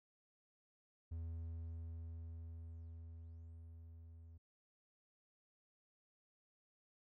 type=tone with level ramp; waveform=triangle; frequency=82.41 Hz; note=E2; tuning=in tune; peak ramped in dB=-40 to -53 dBFS; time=1.11-4.38 s; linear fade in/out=10 ms; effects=none